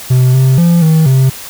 triangle tone with pitch steps, 127.5 / 131.3 / 170.9 / 159.2 / 132 Hz, C3 / C3 / F3 / D#3 / C3, -44 / +6 / -37 / +40 / +16 cents, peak -3 dBFS, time 0.1-1.3 s, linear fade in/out 10 ms, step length 240 ms, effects white hiss -28 dBFS RMS until 1.49 s

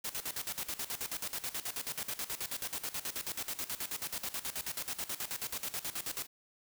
white noise with tremolo, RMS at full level -37 dBFS, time 0.04-6.27 s, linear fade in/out 10 ms, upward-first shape square, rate 9.3 Hz, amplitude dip 80%, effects none

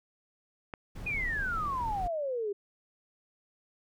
click, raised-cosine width 0.5 ms, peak -23 dBFS, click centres 0.738 s
brown noise, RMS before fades -39 dBFS, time 0.95-2.08 s, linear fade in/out 10 ms
sine exponential sweep, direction down, 2514 to 392 Hz, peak -30 dBFS, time 1.06-2.53 s, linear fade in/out 10 ms
effects none

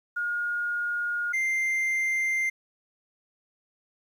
sine / triangle tone pair in turn, 1429 / 2092 Hz, F6 / C7, +39 / -1 cents, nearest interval perfect fifth, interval 660 cents, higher second, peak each -26 / -22 dBFS, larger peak second, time 0.16-1.33 / 1.33-2.5 s, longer neither, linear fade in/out 10 ms, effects 10-bit

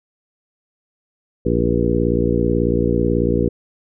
harmonic tone with a mistuned harmonic, 58.2 Hz, A#1, 2 cents flat, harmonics 1 / 2 / 3 / 4 / 5 / 6 / 7 / 8, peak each -23 / -23 / -23 / -23 / -23 / -23 / -23 / -23 dBFS, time 1.45-3.49 s, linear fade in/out 10 ms, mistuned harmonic 8, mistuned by +60 cents, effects none

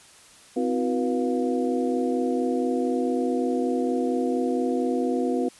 sine tone cluster, 255.9 / 320.5 / 364.6 / 484.1 / 705 Hz, C4 / E4 / F#4 / B4 / F5, -38 / -49 / -25 / -35 / +16 cents, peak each -25 / -32 / -28 / -28 / -33 dBFS, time 0.56-5.49 s, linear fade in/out 10 ms, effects white hiss -51 dBFS RMS until 5.59 s + resampled to 24000 Hz

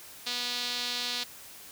sawtooth tone with band-pass filter, 244.2 Hz, B3, 19 cents flat, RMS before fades -33 dBFS, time 0.26-1.24 s, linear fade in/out 10 ms, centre 4100 Hz, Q 2.9, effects white hiss -48 dBFS RMS until 1.71 s

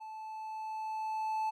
triangle tone with level ramp, 873 Hz, A5, 14 cents flat, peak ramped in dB -41 to -28 dBFS, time 0-1.51 s, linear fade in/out 20 ms, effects none

